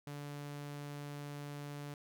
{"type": "tone", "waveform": "sawtooth", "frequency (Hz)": 144.8, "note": "D3", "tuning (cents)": -24, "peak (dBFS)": -39, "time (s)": [0.07, 1.94], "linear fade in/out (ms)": 2, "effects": []}